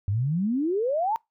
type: exponential sweep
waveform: sine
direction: up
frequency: 93.8 to 932.3 Hz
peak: -22 dBFS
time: 0.08-1.16 s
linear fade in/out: 0 ms
effects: noise-tail reverb RT60 0.2 s tail -26 dB re dry